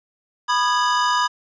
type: chord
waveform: square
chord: G# minor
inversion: first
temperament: equal with one note detuned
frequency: 987.8 / 1222.4 / 1661.2 Hz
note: B5 / D#6 / G#6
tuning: 0 / -31 / 0 cents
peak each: -20 / -23 / -25 dBFS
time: 0.48-1.28 s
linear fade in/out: 20 ms
effects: resampled to 16000 Hz + 9-bit